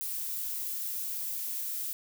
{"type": "noise", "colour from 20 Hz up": "violet", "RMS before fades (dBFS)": -35, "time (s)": [0.01, 1.93], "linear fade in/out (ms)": 0, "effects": []}